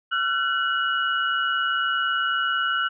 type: tone cluster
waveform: sine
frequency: 1361 / 1501 / 2914 Hz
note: F6 / F#6 / F#7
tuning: -45 / +24 / -27 cents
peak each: -24 / -25 / -28 dBFS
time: 0.11-2.89 s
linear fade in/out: 20 ms
effects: none